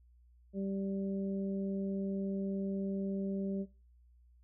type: harmonic tone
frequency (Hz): 195.3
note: G3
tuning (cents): -6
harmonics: 1 / 2 / 3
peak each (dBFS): -35 / -41 / -45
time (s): 0.53-3.66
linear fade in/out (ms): 50
effects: noise-tail reverb RT60 0.3 s tail -17 dB re dry + added 60 Hz sine -60 dBFS peak until 4.43 s